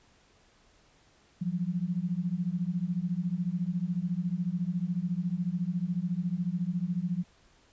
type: beating tone pair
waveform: sine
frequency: 169.9 / 183.9 Hz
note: F3 / F#3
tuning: -47 / -10 cents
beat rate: 14 Hz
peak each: -31 dBFS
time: 1.41-7.24 s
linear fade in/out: 10 ms
effects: pink hiss -63 dBFS RMS until 7.72 s + resampled to 16000 Hz